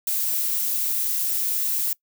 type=noise; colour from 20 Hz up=violet; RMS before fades=-24 dBFS; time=0.07-1.93 s; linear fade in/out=2 ms; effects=noise-tail reverb RT60 0.1 s tail -23 dB re dry